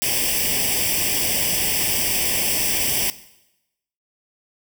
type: noise with comb filter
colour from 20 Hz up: white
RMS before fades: -21 dBFS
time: 0.02-3.1 s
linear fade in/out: 0 ms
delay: 0.37 ms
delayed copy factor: +0.95
effects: noise-tail reverb RT60 0.9 s tail -17 dB re dry